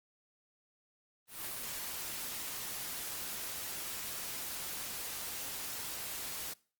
white noise with ADSR envelope, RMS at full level -39 dBFS, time 1.27-6.54 s, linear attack 190 ms, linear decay 33 ms, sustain -2 dB, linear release 14 ms, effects noise-tail reverb RT60 0.4 s tail -22 dB re dry + Opus 32 kbps

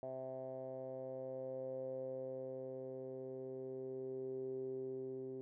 10% pulse tone with low-pass filter sweep, 130.81 Hz, C3, in tune, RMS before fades -45 dBFS, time 0.03-5.41 s, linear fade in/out 0 ms, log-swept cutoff 640 to 360 Hz, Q 7.1, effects none

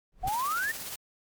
brown noise with exponential growth, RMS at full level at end -28 dBFS, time 0.12-0.29 s, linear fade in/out 1 ms, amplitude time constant 36 ms
sine exponential sweep, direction up, 723 to 1866 Hz, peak -27 dBFS, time 0.23-0.72 s, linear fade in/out 10 ms
white noise with tremolo, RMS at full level -37 dBFS, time 0.27-0.96 s, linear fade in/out 5 ms, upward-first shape sine, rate 17 Hz, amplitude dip 40%
effects MP3 96 kbps

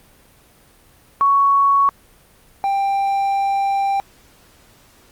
sine / triangle tone pair in turn, 1114 / 789.8 Hz, C#6 / G5, +8 / +13 cents, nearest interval tritone, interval 595 cents, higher first, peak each -11 / -14 dBFS, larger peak first, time 1.21-1.89 / 2.64-4 s, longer second, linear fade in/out 0 ms, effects pink hiss -51 dBFS RMS until 5.11 s + Opus 32 kbps

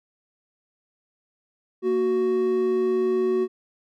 triangle tone pair together, 231.8 / 371.7 Hz, A#3 / F#4, -10 / +8 cents, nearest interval minor sixth, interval 818 cents, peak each -27 / -18 dBFS, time 1.82-3.48 s, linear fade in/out 50 ms, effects none

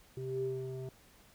square tone with low-pass filter sweep, 130.4 Hz, C3, 5 cents flat, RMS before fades -38 dBFS, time 0.17-0.89 s, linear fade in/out 2 ms, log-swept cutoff 340 to 520 Hz, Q 9.2, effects pink hiss -62 dBFS RMS until 1.34 s

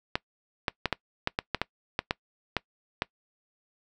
clicks, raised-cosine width 0.3 ms, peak -9 dBFS, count 12, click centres 0.155 / 0.682 / 0.857 / 0.927 / 1.274 / 1.389 / 1.547 / 1.616 / 1.991 / 2.109 / 2.567 / 3.021 s, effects noise-tail reverb RT60 0.1 s tail -23 dB re dry

